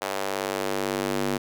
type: tone with high-pass filter sweep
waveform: square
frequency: 49 Hz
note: G1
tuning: in tune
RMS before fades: -28 dBFS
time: 0.01-1.38 s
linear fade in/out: 10 ms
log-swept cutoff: 610 to 260 Hz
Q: 1.3
effects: none